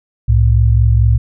sine tone pair together, 65.41 / 110.01 Hz, C2 / A2, 0 / 0 cents, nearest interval major sixth, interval 900 cents, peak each -10 dBFS, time 0.28-1.18 s, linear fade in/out 10 ms, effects none

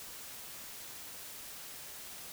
silence, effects white hiss -47 dBFS RMS until 2.32 s

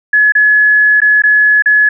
sine tone with dropouts, 1700 Hz, G#6, 40 cents sharp, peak -5 dBFS, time 0.13-1.89 s, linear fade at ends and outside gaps 5 ms, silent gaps 0.322-0.351 / 1.004-1.017 / 1.221-1.236 / 1.623-1.658 s, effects none

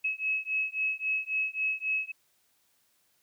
sine beating tone pair, 2571 / 2574.7 Hz, E7 / E7, -44 / -41 cents, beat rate 3.7 Hz, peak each -31 dBFS, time 0.04-2.12 s, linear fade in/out 10 ms, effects white hiss -70 dBFS RMS until 3.22 s + high-pass 60 Hz 12 dB/octave

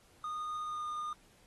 triangle tone with pitch glide, 1230 to 1218 Hz, D#6 to D#6, -20 to -37 cents, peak -34 dBFS, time 0.24-1.13 s, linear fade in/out 2 ms, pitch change -17 cents, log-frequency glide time 0.64-0.85 s, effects pink hiss -65 dBFS RMS until 1.46 s + AAC 32 kbps

